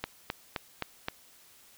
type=click train; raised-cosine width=0.3 ms; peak=-15 dBFS; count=5; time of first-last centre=0.04-1.084 s; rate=3.83 Hz; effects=white hiss -58 dBFS RMS until 1.77 s